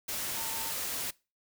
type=tone in noise; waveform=sine; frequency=904 Hz; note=A5; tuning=47 cents sharp; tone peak=-42 dBFS; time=0.36-0.72 s; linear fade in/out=10 ms; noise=white; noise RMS=-35 dBFS; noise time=0.08-1.11 s; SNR=-10 dB; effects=noise-tail reverb RT60 0.3 s tail -23 dB re dry